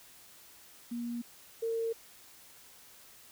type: tone pair in turn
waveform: sine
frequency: 237.4 / 455.7 Hz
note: A#3 / A#4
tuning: +32 / -39 cents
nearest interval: major seventh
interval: 1129 cents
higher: second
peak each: -34 / -30 dBFS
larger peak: second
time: 0.91-1.22 / 1.62-1.93 s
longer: neither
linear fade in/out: 10 ms
effects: white hiss -56 dBFS RMS until 3.31 s